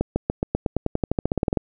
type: accelerating click train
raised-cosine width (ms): 2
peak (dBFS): -7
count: 19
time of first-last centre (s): 0.01-1.573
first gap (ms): 150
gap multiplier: 0.93
effects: none